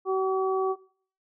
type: harmonic tone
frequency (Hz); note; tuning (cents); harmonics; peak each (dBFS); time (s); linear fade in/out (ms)
380; F#4; +46; 1 / 2 / 3; -24 / -32 / -31; 0.05-0.76; 50
effects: noise-tail reverb RT60 0.5 s tail -21 dB re dry